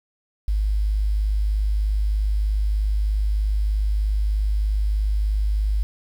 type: tone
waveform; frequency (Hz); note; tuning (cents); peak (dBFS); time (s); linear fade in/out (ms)
sine; 51.6; G#1; -10; -18; 0.48-5.83; 0
effects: 8-bit